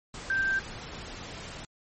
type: tone in noise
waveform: sine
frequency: 1568 Hz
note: G6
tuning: in tune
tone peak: -24 dBFS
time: 0.3-0.59 s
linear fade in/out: 2 ms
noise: pink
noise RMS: -41 dBFS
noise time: 0.14-1.65 s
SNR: +14 dB
effects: MP3 32 kbps